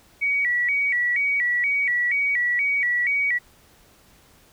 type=tone with vibrato; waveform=sine; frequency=2093 Hz; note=C7; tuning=in tune; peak=-19 dBFS; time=0.21-3.39 s; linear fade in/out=20 ms; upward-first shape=square; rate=2.1 Hz; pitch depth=130 cents each way; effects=pink hiss -55 dBFS RMS until 4.52 s